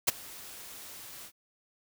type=noise with ADSR envelope; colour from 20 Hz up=white; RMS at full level=-22 dBFS; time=0.07-1.32 s; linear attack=15 ms; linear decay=17 ms; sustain=-24 dB; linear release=68 ms; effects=none